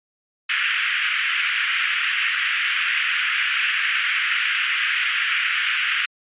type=band-pass noise; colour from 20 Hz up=white; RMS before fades=-22 dBFS; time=0.49-6.06 s; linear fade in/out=10 ms; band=1400 to 3000 Hz; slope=48 dB/octave; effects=resampled to 8000 Hz